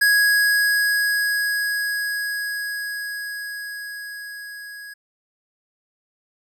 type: tone with level ramp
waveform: square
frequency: 1661.2 Hz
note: G#6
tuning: in tune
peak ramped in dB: -14 to -36 dBFS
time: 0.01-4.94 s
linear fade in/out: 10 ms
effects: none